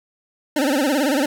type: tone with vibrato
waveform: 25% pulse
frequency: 280.5 Hz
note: C#4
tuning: 21 cents sharp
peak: -13 dBFS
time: 0.56-1.26 s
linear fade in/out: 5 ms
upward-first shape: sine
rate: 18 Hz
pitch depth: 160 cents each way
effects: none